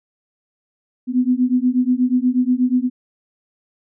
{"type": "beating tone pair", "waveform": "sine", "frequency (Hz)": [246.9, 255.2], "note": ["B3", "C4"], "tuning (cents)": [0, -43], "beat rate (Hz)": 8.3, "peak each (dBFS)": [-17, -17], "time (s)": [1.07, 2.9], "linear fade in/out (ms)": 50, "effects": []}